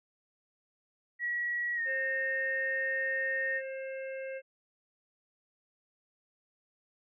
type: tone with pitch glide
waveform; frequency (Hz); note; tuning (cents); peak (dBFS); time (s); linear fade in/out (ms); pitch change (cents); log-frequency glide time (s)
sine; 1921 to 1839.6; B6 to A#6; -48 to -23; -30; 1.19-3.62; 50; -75; 1.75-1.81
type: harmonic tone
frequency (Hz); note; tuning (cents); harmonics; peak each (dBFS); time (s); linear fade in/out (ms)
532; C5; +29; 1 / 3 / 4 / 5; -37 / -47 / -49 / -51; 1.85-4.42; 50
effects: none